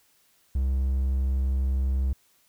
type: tone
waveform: triangle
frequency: 66.1 Hz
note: C2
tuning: 18 cents sharp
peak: -20 dBFS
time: 0.55-2.13 s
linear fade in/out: 5 ms
effects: white hiss -64 dBFS RMS until 2.48 s